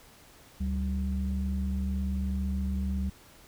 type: tone pair together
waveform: sine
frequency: 71.54 / 192.6 Hz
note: D2 / G3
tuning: -45 / -30 cents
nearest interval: octave + perfect fourth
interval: 1715 cents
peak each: -28 / -31 dBFS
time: 0.6-3.1 s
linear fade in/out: 10 ms
effects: tanh soft clip ceiling -21 dBFS + pink hiss -55 dBFS RMS until 3.47 s